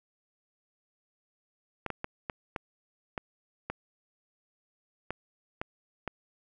clicks, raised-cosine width 0.5 ms, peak -18 dBFS, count 10, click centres 1.863 / 1.903 / 2.044 / 2.298 / 2.562 / 3.178 / 3.7 / 5.106 / 5.615 / 6.077 s, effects none

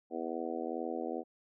harmonic tone, 82.3 Hz, E2, 2 cents flat, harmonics 3 / 4 / 5 / 6 / 7 / 8 / 9, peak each -42 / -40 / -42 / -41 / -47 / -45 / -43 dBFS, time 0.1-1.24 s, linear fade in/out 50 ms, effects none

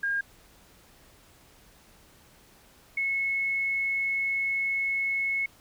sine tone pair in turn, 1616 / 2190 Hz, G#6 / C#7, -48 / -22 cents, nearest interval perfect fourth, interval 526 cents, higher second, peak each -25 dBFS, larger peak neither, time 0.03-0.21 / 2.97-5.46 s, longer second, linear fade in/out 5 ms, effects pink hiss -57 dBFS RMS until 5.6 s

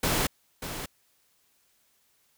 pink noise with echo, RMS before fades -26 dBFS, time 0.03-0.27 s, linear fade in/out 5 ms, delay 590 ms, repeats 1, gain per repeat -10 dB, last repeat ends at 0.86 s, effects white hiss -68 dBFS RMS until 2.37 s

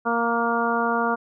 harmonic tone with a mistuned harmonic, 233.1 Hz, A#3, in tune, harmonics 1 / 2 / 3 / 4 / 5 / 6, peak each -27 / -27 / -27 / -27 / -27 / -27 dBFS, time 0.05-1.16 s, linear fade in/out 20 ms, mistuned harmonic 6, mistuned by +18 cents, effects none

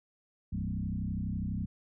sine tone with frequency modulation, 138.59 Hz, C#3, in tune, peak -31 dBFS, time 0.52-1.66 s, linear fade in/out 10 ms, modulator 32.1 Hz, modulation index 2.8, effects none

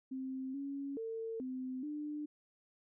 sine tone with pitch steps, 262.6 / 278.5 / 450.8 / 257.5 / 298.2 Hz, C4 / C#4 / A4 / C4 / D4, +6 / +8 / +42 / -28 / +27 cents, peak -38 dBFS, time 0.11-2.26 s, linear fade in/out 10 ms, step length 430 ms, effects none

